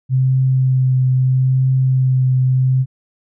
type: tone with vibrato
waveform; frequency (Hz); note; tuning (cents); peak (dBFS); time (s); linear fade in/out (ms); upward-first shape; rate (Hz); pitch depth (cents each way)
sine; 130; C3; -11; -11; 0.09-2.86; 50; triangle; 0.77; 17
effects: none